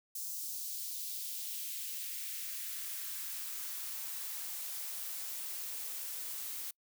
blue noise with high-pass filter sweep, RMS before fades -41 dBFS, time 0.15-6.71 s, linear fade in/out 5 ms, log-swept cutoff 6000 to 220 Hz, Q 1.3, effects noise-tail reverb RT60 0.1 s tail -26 dB re dry

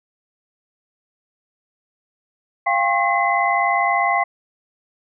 sine tone cluster, 694 / 794 / 1079 / 2036 Hz, F5 / G5 / C#6 / C7, -11 / +22 / -47 / -48 cents, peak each -21 dBFS, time 2.66-4.24 s, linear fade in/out 10 ms, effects none

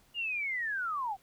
sine linear sweep, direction down, 2878 to 735 Hz, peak -31 dBFS, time 0.14-1.17 s, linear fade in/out 50 ms, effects pink hiss -65 dBFS RMS until 1.22 s

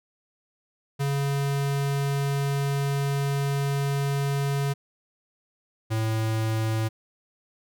square tone pair in turn, 140 / 110.83 Hz, C#3 / A2, +18 / +13 cents, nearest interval major third, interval 405 cents, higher first, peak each -24 dBFS, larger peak neither, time 0.99-4.74 / 5.9-6.89 s, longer first, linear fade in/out 20 ms, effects none

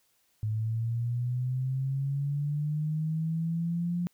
sine linear sweep, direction up, 107 to 176.4 Hz, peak -27 dBFS, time 0.43-4.07 s, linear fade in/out 0 ms, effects white hiss -70 dBFS RMS until 4.13 s

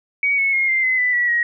sine tone with pitch steps, 2254 / 2199 / 2145 / 2092 / 2041 / 1990.8 / 1941.9 / 1894.3 Hz, C#7 / C#7 / C7 / C7 / C7 / B6 / B6 / A#6, +28 / -14 / +42 / -1 / -44 / +13 / -30 / +27 cents, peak -15 dBFS, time 0.23-1.43 s, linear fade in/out 2 ms, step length 150 ms, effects none

